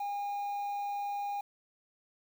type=tone with quantisation; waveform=triangle; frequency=811 Hz; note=G#5; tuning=41 cents flat; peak=-31 dBFS; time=0-1.41 s; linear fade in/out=5 ms; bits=9; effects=none